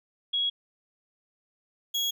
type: tone pair in turn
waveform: sine / 35% pulse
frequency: 3322 / 3322 Hz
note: G#7 / G#7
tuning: 0 / 0 cents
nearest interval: unison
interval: 0 cents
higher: neither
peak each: -24 dBFS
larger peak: neither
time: 0.33-0.5 / 1.94-2.11 s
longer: neither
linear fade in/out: 10 ms
effects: none